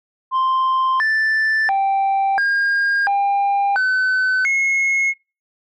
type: tone with pitch steps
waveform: sine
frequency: 1046 / 1763 / 783 / 1617 / 800 / 1515 / 2169 Hz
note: C6 / A6 / G5 / G#6 / G5 / F#6 / C#7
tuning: -1 / +3 / -2 / -47 / +35 / +40 / -38 cents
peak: -12 dBFS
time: 0.31-5.14 s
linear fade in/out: 50 ms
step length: 690 ms
effects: noise-tail reverb RT60 0.3 s tail -26 dB re dry + tanh soft clip ceiling -14 dBFS